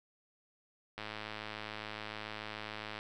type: click train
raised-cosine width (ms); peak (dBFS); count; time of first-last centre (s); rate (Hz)
0.3; -25; 216; 0.98-2.989; 107
effects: none